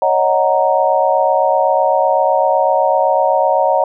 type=chord; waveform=sine; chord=D# minor seventh; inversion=third; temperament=equal; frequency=554.4 / 622.3 / 740 / 932.3 Hz; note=C#5 / D#5 / F#5 / A#5; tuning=0 / 0 / 0 / 0 cents; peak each=-16 dBFS; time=0.02-3.84 s; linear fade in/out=2 ms; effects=none